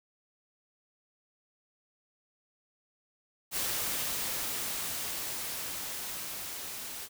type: noise with level ramp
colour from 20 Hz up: white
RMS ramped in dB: -32 to -41 dBFS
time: 3.51-7.09 s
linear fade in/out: 50 ms
effects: none